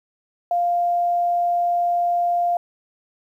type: tone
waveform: sine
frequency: 698.5 Hz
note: F5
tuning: in tune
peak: -17 dBFS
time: 0.51-2.57 s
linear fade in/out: 2 ms
effects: 9-bit